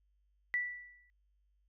sine tone with exponential decay, 1963 Hz, B6, 11 cents flat, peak -28 dBFS, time 0.54-1.1 s, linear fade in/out 0 ms, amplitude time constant 120 ms, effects added 50 Hz sine -70 dBFS peak until 1.68 s

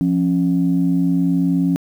sine tone pair together, 174.1 / 273.6 Hz, F3 / C#4, -5 / -23 cents, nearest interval minor sixth, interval 782 cents, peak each -16 dBFS, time 0.01-1.76 s, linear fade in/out 0 ms, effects tanh soft clip ceiling -7 dBFS + 8-bit

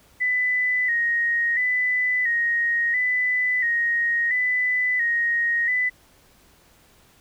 sine tone with vibrato, 1934 Hz, B6, 37 cents flat, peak -19 dBFS, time 0.2-5.9 s, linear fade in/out 20 ms, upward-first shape square, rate 0.73 Hz, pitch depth 56 cents each way, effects pink hiss -56 dBFS RMS until 7.2 s

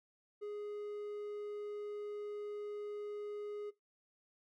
triangle tone, 415.3 Hz, G#4, in tune, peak -38 dBFS, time 0.41-3.71 s, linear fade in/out 20 ms, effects noise-tail reverb RT60 0.2 s tail -21 dB re dry + MP3 96 kbps

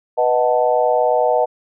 sine chord, B dominant seventh, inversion none, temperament equal, 493.9 / 622.3 / 740 / 880 Hz, B4 / D#5 / F#5 / A5, 0 / 0 / 0 / 0 cents, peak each -18 / -17 / -19 / -21 dBFS, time 0.17-1.46 s, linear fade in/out 20 ms, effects none

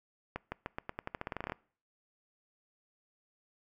accelerating click train, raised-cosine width 0.5 ms, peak -21 dBFS, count 17, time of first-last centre 0.36-1.521 s, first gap 160 ms, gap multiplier 0.88, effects noise-tail reverb RT60 0.5 s tail -24 dB re dry

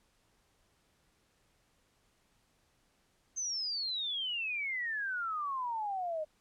sine exponential sweep, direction down, 6330 to 605 Hz, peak -33 dBFS, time 3.36-6.25 s, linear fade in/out 20 ms, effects pink hiss -72 dBFS RMS until 6.4 s + low-pass 11000 Hz 12 dB/octave

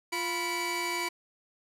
sawtooth tone cluster, 348.8 / 984 / 2292 Hz, F4 / B5 / D7, -2 / -7 / -43 cents, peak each -32 / -30 / -30 dBFS, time 0.12-1.09 s, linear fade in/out 10 ms, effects low-pass 12000 Hz 12 dB/octave

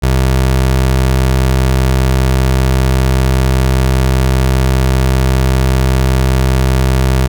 25% pulse tone, 65.1 Hz, C2, 8 cents flat, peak -5 dBFS, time 0.02-7.28 s, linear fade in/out 20 ms, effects none

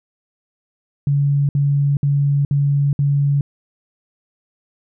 sine tone bursts, 141.9 Hz, C#3, 41 cents sharp, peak -13 dBFS, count 5, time 1.07-3.41 s, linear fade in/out 2 ms, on 420 ms, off 60 ms, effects none

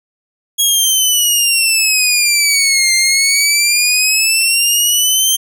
15% pulse exponential two-way sweep, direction down then up, 3322 to 2093 to 3162 Hz, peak -3 dBFS, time 0.58-5.37 s, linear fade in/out 20 ms, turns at 2.94 s, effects none

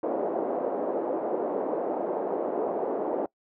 white band-pass noise, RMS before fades -29 dBFS, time 0.03-3.26 s, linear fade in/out 2 ms, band 290 to 670 Hz, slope 24 dB/octave, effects noise-tail reverb RT60 0.1 s tail -23 dB re dry

